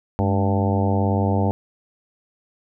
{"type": "harmonic tone with a mistuned harmonic", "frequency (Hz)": 98, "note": "G2", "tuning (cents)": 0, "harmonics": [1, 2, 3, 4, 5, 6, 7, 8, 9], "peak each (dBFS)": [-20, -23, -28, -30, -28, -31, -30, -30, -30], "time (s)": [0.19, 1.51], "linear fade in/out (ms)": 0, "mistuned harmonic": 2, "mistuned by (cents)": 96, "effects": []}